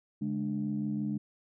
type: tone cluster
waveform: sine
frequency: 142.7 / 208.2 / 295 Hz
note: D3 / G#3 / D4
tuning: -49 / +5 / +8 cents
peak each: -37 / -31 / -36 dBFS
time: 0.21-1.18 s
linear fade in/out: 10 ms
effects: tanh soft clip ceiling -22 dBFS